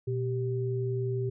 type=tone pair together; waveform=sine; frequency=121.33 / 390 Hz; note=B2 / G4; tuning=-30 / -9 cents; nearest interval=octave + minor sixth; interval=2021 cents; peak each=-29 / -32 dBFS; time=0.07-1.3 s; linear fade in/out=10 ms; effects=none